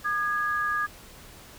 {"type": "tone pair together", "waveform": "sine", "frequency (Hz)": [1214.5, 1661.2], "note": ["D#6", "G#6"], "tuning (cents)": [-42, 0], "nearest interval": "perfect fourth", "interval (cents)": 542, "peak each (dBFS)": -27, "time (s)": [0.04, 0.87], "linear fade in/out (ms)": 20, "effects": ["pink hiss -48 dBFS RMS until 1.58 s"]}